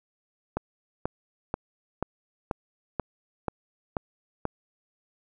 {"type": "click train", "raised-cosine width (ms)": 1, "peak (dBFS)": -13, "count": 9, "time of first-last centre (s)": [0.57, 4.453], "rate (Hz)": 2.06, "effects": []}